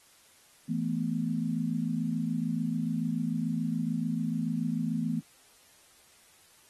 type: chord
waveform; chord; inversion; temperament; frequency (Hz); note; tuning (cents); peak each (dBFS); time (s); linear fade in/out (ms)
sine; E suspended fourth; none; equal; 164.81 / 220 / 246.9; E3 / A3 / B3; 0 / 0 / 0; -32; 0.68-5.21; 20
effects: white hiss -60 dBFS RMS until 6.69 s + AAC 32 kbps